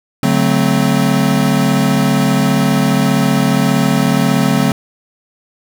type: chord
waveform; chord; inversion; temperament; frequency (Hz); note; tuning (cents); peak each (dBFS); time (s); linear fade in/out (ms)
square; D dominant seventh; none; equal with one note detuned; 143.15 / 185 / 220 / 261.6; D3 / F#3 / A3 / C4; -44 / 0 / 0 / 0; -17; 0.23-4.72; 2
effects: none